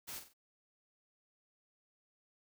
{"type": "noise with echo", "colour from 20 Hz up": "white", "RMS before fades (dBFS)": -45, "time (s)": [0.07, 0.2], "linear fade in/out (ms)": 20, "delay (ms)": 46, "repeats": 3, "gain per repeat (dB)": -8, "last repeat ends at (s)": 0.338, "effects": []}